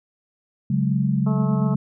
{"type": "chord", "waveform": "sine", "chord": "C# suspended fourth", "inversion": "none", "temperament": "equal with one note detuned", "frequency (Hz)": [139.39, 185, 207.7], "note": ["C#3", "F#3", "G#3"], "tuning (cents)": [10, 0, 0], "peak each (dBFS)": [-21, -23, -23], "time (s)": [0.7, 1.76], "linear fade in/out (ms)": 5}
{"type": "harmonic tone", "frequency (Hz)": 216.4, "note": "A3", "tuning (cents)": -29, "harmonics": [1, 2, 3, 4, 5, 6], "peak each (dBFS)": [-30, -33, -35, -36, -37, -38], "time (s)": [1.26, 1.75], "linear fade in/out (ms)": 10}
{"effects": []}